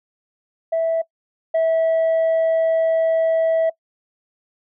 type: tone pair in turn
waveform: sine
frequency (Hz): 656 / 651.1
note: E5 / E5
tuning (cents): -9 / -22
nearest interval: unison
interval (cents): 13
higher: first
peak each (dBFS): -15 / -12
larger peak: second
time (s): 0.72-1.02 / 1.54-3.7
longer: second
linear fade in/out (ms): 10
effects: noise-tail reverb RT60 0.1 s tail -22 dB re dry + tanh soft clip ceiling -14 dBFS